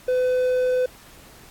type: tone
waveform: triangle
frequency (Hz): 505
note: B4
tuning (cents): +39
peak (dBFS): -16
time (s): 0.08-0.86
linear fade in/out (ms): 5
effects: pink hiss -48 dBFS RMS until 1.5 s + AAC 64 kbps